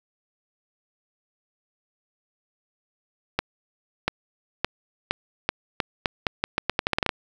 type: accelerating click train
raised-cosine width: 0.3 ms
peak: -5 dBFS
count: 18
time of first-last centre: 3.39-7.092 s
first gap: 690 ms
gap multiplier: 0.82
effects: 7-bit